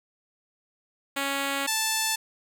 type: tone pair in turn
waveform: 5% pulse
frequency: 277.2 / 880.1 Hz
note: C#4 / A5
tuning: 0 / 0 cents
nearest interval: octave + minor sixth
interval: 2000 cents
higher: second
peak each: -15 / -12 dBFS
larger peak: second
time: 1.16-1.67 / 1.67-2.16 s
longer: first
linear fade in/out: 10 ms
effects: none